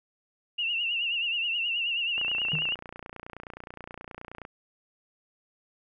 sine tone with vibrato, 2783 Hz, F7, 7 cents flat, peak -26 dBFS, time 0.58-2.75 s, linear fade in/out 10 ms, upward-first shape triangle, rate 9.4 Hz, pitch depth 94 cents each way
click train, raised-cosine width 0.5 ms, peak -25 dBFS, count 68, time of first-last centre 2.18-4.451 s, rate 29.5 Hz
triangle tone with exponential decay, 154.2 Hz, D#3, 15 cents flat, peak -24 dBFS, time 2.53-2.71 s, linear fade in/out 5 ms, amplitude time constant 39 ms
effects none

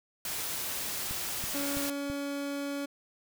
white noise, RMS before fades -35 dBFS, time 0.25-1.9 s, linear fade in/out 2 ms
click train, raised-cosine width 5 ms, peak -28 dBFS, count 4, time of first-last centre 1.11-2.1 s, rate 3.03 Hz
30% pulse tone, 282.5 Hz, C#4, 33 cents sharp, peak -30 dBFS, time 1.54-2.86 s, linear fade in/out 10 ms
effects none

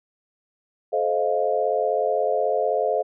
sine chord, F dominant seventh, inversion first, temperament equal with one note detuned, 432.2 / 523.3 / 622.3 / 698.5 Hz, A4 / C5 / Eb5 / F5, -31 / 0 / 0 / 0 cents, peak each -25 dBFS, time 0.92-3.03 s, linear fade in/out 20 ms, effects none

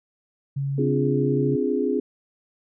sine tone, 138.59 Hz, C#3, in tune, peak -23 dBFS, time 0.56-1.56 s, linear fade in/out 10 ms
sine chord, D half-diminished seventh, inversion third, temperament equal, 261.6 / 293.7 / 349.2 / 415.3 Hz, C4 / D4 / F4 / Ab4, 0 / 0 / 0 / 0 cents, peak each -25 / -28 / -28 / -24 dBFS, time 0.78-2 s, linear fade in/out 5 ms
effects none

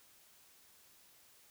silence, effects white hiss -64 dBFS RMS until 1.5 s

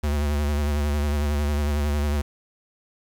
square tone with vibrato, 73.3 Hz, D2, 3 cents flat, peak -22 dBFS, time 0.03-2.22 s, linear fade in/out 10 ms, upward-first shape sine, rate 11 Hz, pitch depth 45 cents each way, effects 8-bit

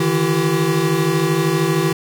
square tone cluster, 148.3 / 161.2 / 336.6 / 384.2 Hz, D3 / E3 / E4 / G4, +17 / -38 / +36 / -35 cents, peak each -24 / -20 / -22 / -21 dBFS, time 0-1.93 s, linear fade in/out 5 ms, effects none

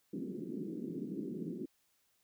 white band-pass noise, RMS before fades -41 dBFS, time 0.13-1.66 s, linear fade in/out 5 ms, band 160 to 370 Hz, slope 48 dB/octave, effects white hiss -75 dBFS RMS until 2.23 s

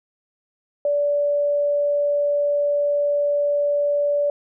sine tone, 579 Hz, D5, 25 cents flat, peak -17 dBFS, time 0.85-4.3 s, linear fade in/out 2 ms, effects none

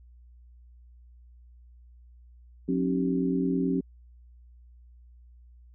sine tone cluster, 179.9 / 269 / 308.8 / 386.8 Hz, F#3 / C4 / D#4 / G4, -48 / +48 / -13 / -23 cents, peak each -29 / -26 / -35 / -32 dBFS, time 2.68-3.81 s, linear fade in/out 10 ms, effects added 60 Hz sine -50 dBFS peak until 5.74 s

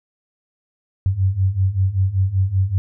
sine beating tone pair, 92.5 / 97.7 Hz, F#2 / G2, 0 / -5 cents, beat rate 5.2 Hz, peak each -20 / -17 dBFS, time 1.06-2.78 s, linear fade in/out 0 ms, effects none

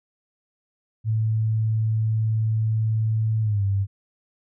sine tone with pitch glide, 110.2 to 98.75 Hz, A2 to G2, +3 to +13 cents, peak -19 dBFS, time 1.04-3.87 s, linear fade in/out 50 ms, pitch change -190 cents, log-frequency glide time 3.42-3.64 s, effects none

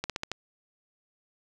slowing click train, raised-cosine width 0.2 ms, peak -14 dBFS, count 5, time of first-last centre 0.04-0.316 s, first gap 57 ms, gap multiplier 1.13, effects none

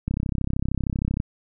click train, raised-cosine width 5 ms, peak -12 dBFS, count 38, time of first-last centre 0.08-1.201 s, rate 33 Hz, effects none

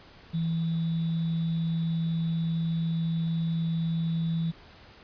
sine tone with sample-and-hold, 164.81 Hz, E3, in tune, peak -25 dBFS, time 0.33-4.52 s, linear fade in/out 20 ms, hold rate 3675 Hz, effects pink hiss -52 dBFS RMS until 5.03 s + resampled to 11025 Hz

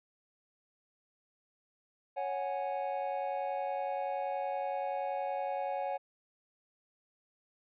triangle chord, C# suspended fourth, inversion none, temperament equal, 554.4 / 740 / 830.6 Hz, C#5 / F#5 / G#5, 0 / 0 / 0 cents, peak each -35 / -35 / -36 dBFS, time 2.16-5.98 s, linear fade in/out 20 ms, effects resampled to 8000 Hz

